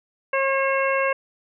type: harmonic tone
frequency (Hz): 541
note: C#5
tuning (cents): -42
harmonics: 1 / 2 / 3 / 4 / 5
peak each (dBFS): -22 / -25 / -27 / -28 / -29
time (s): 0.33-1.13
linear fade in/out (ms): 5
effects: none